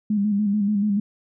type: tone with vibrato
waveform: sine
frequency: 205.8 Hz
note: G#3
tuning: 16 cents flat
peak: -18 dBFS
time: 0.1-1 s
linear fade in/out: 5 ms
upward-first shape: square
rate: 6.9 Hz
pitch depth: 48 cents each way
effects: none